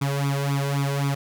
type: tone with flanger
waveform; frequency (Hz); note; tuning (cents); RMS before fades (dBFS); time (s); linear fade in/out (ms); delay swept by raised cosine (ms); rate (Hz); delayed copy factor
sawtooth; 140; C#3; +18; -24; 0.01-1.15; 10; 0.83 to 2.03; 3.8; +0.8
effects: none